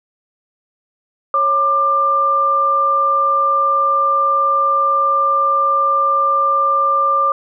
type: tone pair together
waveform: sine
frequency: 551 / 1190.7 Hz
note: C#5 / D6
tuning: -11 / +23 cents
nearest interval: octave + minor second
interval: 1334 cents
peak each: -22 / -12 dBFS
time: 1.34-7.32 s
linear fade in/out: 2 ms
effects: none